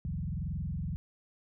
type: tone with frequency modulation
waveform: sine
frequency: 116.54 Hz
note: A#2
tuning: in tune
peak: -32 dBFS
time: 0.05-0.96 s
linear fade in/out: 0 ms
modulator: 21.5 Hz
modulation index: 2.9
effects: none